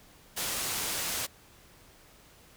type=low-pass noise; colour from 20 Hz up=white; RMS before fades=-33 dBFS; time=0.36-1.27 s; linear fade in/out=20 ms; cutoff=12000 Hz; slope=12 dB/octave; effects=pink hiss -57 dBFS RMS until 2.56 s